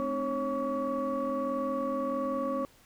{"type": "tone cluster", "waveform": "sine", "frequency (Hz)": [215.9, 260.7, 302.2, 548, 1132], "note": ["A3", "C4", "D4", "C#5", "C#6"], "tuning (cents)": [-33, -6, 50, -20, 36], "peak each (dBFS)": [-40, -33, -39, -31, -34], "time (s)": [0, 2.65], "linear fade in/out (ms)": 0, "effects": ["tanh soft clip ceiling -22 dBFS", "pink hiss -60 dBFS RMS until 2.85 s"]}